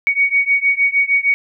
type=beating tone pair; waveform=sine; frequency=2238 / 2244.5 Hz; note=C#7 / C#7; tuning=+16 / +21 cents; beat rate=6.5 Hz; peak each=-15 / -16 dBFS; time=0.07-1.34 s; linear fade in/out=0 ms; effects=none